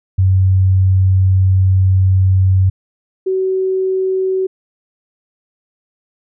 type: tone pair in turn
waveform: sine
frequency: 94.4 / 377.6 Hz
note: F#2 / F#4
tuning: +35 / +35 cents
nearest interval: 2 octaves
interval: 2400 cents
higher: second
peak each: -8 / -13 dBFS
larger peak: first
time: 0.18-2.7 / 3.26-4.47 s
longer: first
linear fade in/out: 10 ms
effects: none